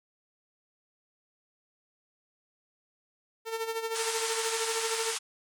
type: tone with tremolo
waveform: sawtooth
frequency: 451 Hz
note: A4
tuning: 43 cents sharp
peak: -25 dBFS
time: 3.45-5.16 s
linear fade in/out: 50 ms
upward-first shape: sine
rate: 13 Hz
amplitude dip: 65%
type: band-pass noise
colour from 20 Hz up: white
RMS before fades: -34 dBFS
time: 3.94-5.19 s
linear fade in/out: 20 ms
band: 800 to 9700 Hz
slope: 48 dB/octave
effects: none